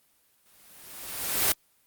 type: noise with exponential growth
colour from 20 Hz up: white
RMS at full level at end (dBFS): -21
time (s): 0.46-1.52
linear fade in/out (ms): 0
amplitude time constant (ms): 230
effects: white hiss -66 dBFS RMS until 1.86 s + Opus 24 kbps